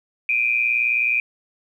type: tone pair together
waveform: sine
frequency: 2370 / 2489 Hz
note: D7 / D#7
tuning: +15 / 0 cents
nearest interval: minor second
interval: 85 cents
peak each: -20 dBFS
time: 0.29-1.2 s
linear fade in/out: 2 ms
effects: 9-bit